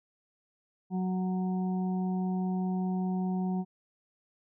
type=harmonic tone; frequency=185 Hz; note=F#3; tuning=in tune; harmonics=1 / 2 / 4 / 5; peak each=-28 / -40 / -41 / -48 dBFS; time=0.9-3.65 s; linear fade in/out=50 ms; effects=none